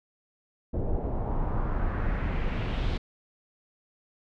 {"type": "noise with low-pass filter sweep", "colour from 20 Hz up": "brown", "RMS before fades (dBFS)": -28, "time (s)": [0.73, 2.98], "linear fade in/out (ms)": 10, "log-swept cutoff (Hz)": [530, 3900], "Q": 2, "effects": []}